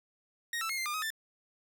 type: tone with pitch steps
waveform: sawtooth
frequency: 1870 / 1325 / 2152 / 2089 / 1204 / 1264 / 1773 Hz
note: A#6 / E6 / C7 / C7 / D6 / D#6 / A6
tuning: +5 / +9 / +48 / -3 / +43 / +27 / +13 cents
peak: -29 dBFS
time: 0.53-1.104 s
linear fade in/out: 2 ms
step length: 82 ms
effects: none